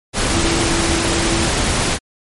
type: tone in noise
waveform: sine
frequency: 334.5 Hz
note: E4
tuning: 25 cents sharp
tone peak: -21 dBFS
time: 0.31-1.5 s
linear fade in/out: 50 ms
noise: pink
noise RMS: -17 dBFS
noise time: 0.13-1.99 s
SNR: -7 dB
effects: MP3 48 kbps